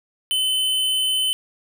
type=tone; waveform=square; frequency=3042 Hz; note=F#7; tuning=47 cents sharp; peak=-19 dBFS; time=0.31-1.33 s; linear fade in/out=0 ms; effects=none